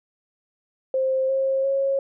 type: tone with pitch steps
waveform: sine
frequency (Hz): 526 / 535.8 / 545.8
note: C5 / C5 / C#5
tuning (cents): +9 / +41 / -27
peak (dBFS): -19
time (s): 0.94-1.99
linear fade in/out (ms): 2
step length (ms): 350
effects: none